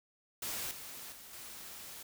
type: noise with level steps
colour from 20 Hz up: white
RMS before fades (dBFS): -39 / -47 / -52 / -48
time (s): 0.42-2.03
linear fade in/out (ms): 5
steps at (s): 0.71 / 1.12 / 1.33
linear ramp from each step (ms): 2
effects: none